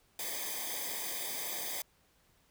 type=noise with comb filter; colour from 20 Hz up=white; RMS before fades=-38 dBFS; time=0.19-1.82 s; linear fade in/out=2 ms; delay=0.72 ms; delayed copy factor=-1; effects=pink hiss -69 dBFS RMS until 2.5 s